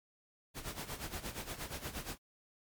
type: noise with tremolo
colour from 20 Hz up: pink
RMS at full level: -40 dBFS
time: 0.54-2.18 s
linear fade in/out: 50 ms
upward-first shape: sine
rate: 8.5 Hz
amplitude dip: 75%
effects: MP3 96 kbps